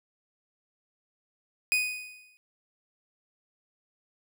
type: tone with exponential decay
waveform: 40% pulse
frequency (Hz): 2489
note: D#7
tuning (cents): 0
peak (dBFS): -20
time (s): 1.72-2.37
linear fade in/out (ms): 0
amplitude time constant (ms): 140
effects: none